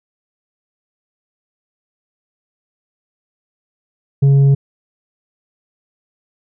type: tone with tanh clipping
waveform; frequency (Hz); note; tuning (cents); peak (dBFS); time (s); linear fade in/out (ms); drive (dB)
sine; 138.59; C#3; 0; -8; 4.22-4.55; 10; 4
effects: none